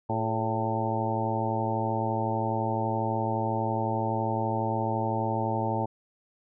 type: harmonic tone with a mistuned harmonic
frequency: 111.9 Hz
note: A2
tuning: 30 cents sharp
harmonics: 1 / 2 / 3 / 4 / 5 / 6 / 7 / 8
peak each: -31 / -34 / -35 / -37 / -35 / -36 / -33 / -32 dBFS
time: 0.09-5.86 s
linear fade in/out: 10 ms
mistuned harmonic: 4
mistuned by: -72 cents
effects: none